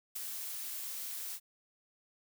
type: noise with ADSR envelope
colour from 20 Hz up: blue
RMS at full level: -37 dBFS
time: 0.15-1.4 s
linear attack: 13 ms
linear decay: 10 ms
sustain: -4 dB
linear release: 56 ms
effects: none